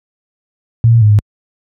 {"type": "tone with pitch steps", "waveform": "sine", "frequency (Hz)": [115.4, 116.1, 105.9, 104.3], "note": ["A#2", "A#2", "G#2", "G#2"], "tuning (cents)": [-17, -7, 34, 8], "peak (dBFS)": -4, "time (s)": [0.84, 1.188], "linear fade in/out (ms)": 0, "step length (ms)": 87, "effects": ["high-pass 60 Hz 12 dB/octave"]}